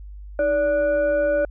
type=tone with frequency modulation; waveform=sine; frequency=579 Hz; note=D5; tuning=25 cents flat; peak=-17 dBFS; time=0.39-1.45 s; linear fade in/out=2 ms; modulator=893 Hz; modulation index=0.5; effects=added 50 Hz sine -35 dBFS peak until 1.5 s